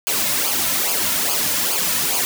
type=noise with flanger; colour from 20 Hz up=white; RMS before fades=-20 dBFS; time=0.07-2.25 s; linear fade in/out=0 ms; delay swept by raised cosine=0.52 to 2.62 ms; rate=2.4 Hz; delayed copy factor=-0.7; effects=none